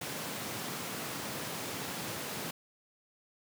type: high-pass noise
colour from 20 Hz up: pink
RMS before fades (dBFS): -39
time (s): 0.01-2.51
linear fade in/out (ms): 5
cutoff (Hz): 120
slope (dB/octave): 24
effects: none